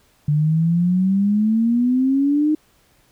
sine exponential sweep, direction up, 146.1 to 310 Hz, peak -14 dBFS, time 0.28-2.55 s, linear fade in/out 5 ms, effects pink hiss -58 dBFS RMS until 3.11 s

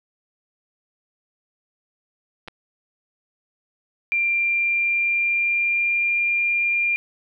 clicks, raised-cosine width 0.3 ms, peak -23 / -19 dBFS, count 2, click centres 2.477 / 2.483 s
sine tone with pitch glide, 2376 to 2397 Hz, D7 to D7, +20 to +35 cents, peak -18 dBFS, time 4.12-6.96 s, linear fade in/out 0 ms, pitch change +15 cents, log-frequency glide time 4.28-6.22 s
effects none

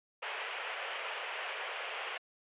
white band-pass noise, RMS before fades -40 dBFS, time 0.22-2.18 s, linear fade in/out 10 ms, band 440 to 3100 Hz, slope 48 dB/octave, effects resampled to 8000 Hz

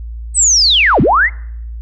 sine linear two-way sweep, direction down then up, 8372 to 98 to 2176 Hz, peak -7 dBFS, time 0.34-1.3 s, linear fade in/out 50 ms, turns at 1.01 s, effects noise-tail reverb RT60 0.7 s tail -25 dB re dry + added 57 Hz sine -23 dBFS peak until 1.81 s

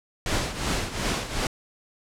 pink noise with tremolo, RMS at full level -24 dBFS, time 0.26-1.47 s, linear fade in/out 2 ms, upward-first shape triangle, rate 2.7 Hz, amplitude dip 75%, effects low-pass 8000 Hz 12 dB/octave

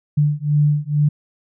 sine beating tone pair, 146.83 / 149.03 Hz, D3 / D3, 0 / +26 cents, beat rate 2.2 Hz, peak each -17 dBFS, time 0.17-1.09 s, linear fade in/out 10 ms, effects none

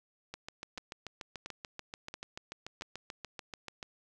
two click trains, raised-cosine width 0.2 ms, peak -24 / -24 dBFS, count 4 / 25, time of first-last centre 0.78-2.821 / 0.34-3.828 s, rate 1.47 / 6.88 Hz, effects none

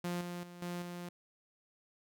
sawtooth tone with level steps, 175.6 Hz, F3, 10 cents sharp, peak -31 / -36 / -45 / -34 / -38 dBFS, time 0.04-1.09 s, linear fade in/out 5 ms, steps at 0.21 / 0.43 / 0.62 / 0.82 s, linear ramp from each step 2 ms, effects none

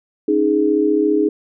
sine chord, C# suspended second, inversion none, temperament just, 277.2 / 311.8 / 415.8 Hz, C#4 / D#4 / G#4, 0 / +4 / +2 cents, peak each -22 / -16 / -16 dBFS, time 0.28-1.29 s, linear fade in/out 5 ms, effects none

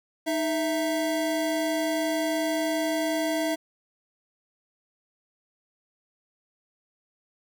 square tone pair together, 311.1 / 659.3 Hz, D#4 / E5, 0 / 0 cents, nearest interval octave + minor second, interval 1300 cents, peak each -28 dBFS, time 0.26-3.56 s, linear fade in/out 20 ms, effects none

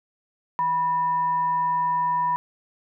sine tone with frequency modulation, 981 Hz, B5, 12 cents flat, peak -20 dBFS, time 0.59-2.36 s, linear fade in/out 0 ms, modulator 819 Hz, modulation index 0.21, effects none

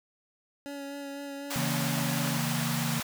25% pulse tone with vibrato, 281.1 Hz, C#4, 24 cents sharp, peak -33 dBFS, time 0.66-2.37 s, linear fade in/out 0 ms, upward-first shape sine, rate 4 Hz, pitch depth 16 cents each way
pink high-pass noise, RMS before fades -34 dBFS, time 1.5-3.03 s, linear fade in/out 10 ms, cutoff 610 Hz, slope 24 dB/octave
sine chord, A# diminished, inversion first, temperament equal, 138.59 / 164.81 / 233.1 Hz, C#3 / E3 / A#3, 0 / 0 / 0 cents, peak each -33 dBFS, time 1.56-3 s, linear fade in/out 0 ms
effects none

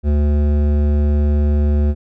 sine tone with hard clipping, 73.42 Hz, D2, in tune, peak -14 dBFS, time 0.03-1.95 s, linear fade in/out 50 ms, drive 13 dB, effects none

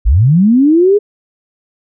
sine linear sweep, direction up, 43.19 to 423.6 Hz, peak -5 dBFS, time 0.05-0.99 s, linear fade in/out 20 ms, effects none

